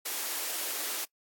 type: high-pass noise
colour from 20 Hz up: white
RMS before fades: -34 dBFS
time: 0.05-1.05 s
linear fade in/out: 10 ms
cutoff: 270 Hz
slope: 96 dB/octave
effects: noise-tail reverb RT60 0.1 s tail -25 dB re dry + AAC 64 kbps